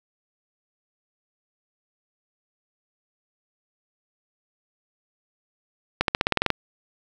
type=accelerating click train; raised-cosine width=0.3 ms; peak=-3 dBFS; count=10; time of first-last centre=6.01-6.503 s; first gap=72 ms; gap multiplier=0.93; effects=7-bit